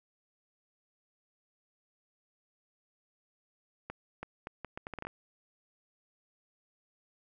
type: accelerating click train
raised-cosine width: 0.5 ms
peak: -24 dBFS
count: 11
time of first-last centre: 3.9-5.07 s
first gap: 330 ms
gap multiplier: 0.73
effects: none